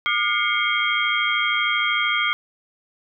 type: tone cluster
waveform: sine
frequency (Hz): 1202 / 1425 / 2110 / 2223 / 3221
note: D6 / F6 / C7 / C#7 / G7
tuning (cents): +40 / +34 / +14 / +4 / +46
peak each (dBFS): -25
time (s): 0.06-2.33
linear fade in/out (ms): 0
effects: none